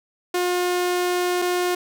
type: tone pair in turn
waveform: sawtooth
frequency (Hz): 357.6 / 357.6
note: F4 / F4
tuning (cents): +41 / +41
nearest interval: unison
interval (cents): 0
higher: neither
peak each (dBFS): -16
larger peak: neither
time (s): 0.34-1.42 / 1.42-1.75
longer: first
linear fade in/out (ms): 5
effects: none